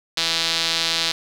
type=tone with band-pass filter; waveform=sawtooth; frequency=164.81 Hz; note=E3; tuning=in tune; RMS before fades=-22 dBFS; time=0.17-1.12 s; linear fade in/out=5 ms; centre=4100 Hz; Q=2.6; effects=7-bit